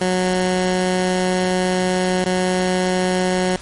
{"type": "tone with dropouts", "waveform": "15% pulse", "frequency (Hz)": 183.5, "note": "F#3", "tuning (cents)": -14, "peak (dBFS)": -10, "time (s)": [0.01, 3.56], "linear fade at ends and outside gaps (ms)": 2, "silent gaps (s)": [2.242, 2.26], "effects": ["pink hiss -38 dBFS RMS until 3.61 s", "MP3 48 kbps"]}